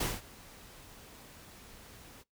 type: noise with ADSR envelope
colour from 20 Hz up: pink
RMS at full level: -31 dBFS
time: 0-2.24 s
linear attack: 7 ms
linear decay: 200 ms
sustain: -22 dB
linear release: 34 ms
effects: noise-tail reverb RT60 0.2 s tail -25 dB re dry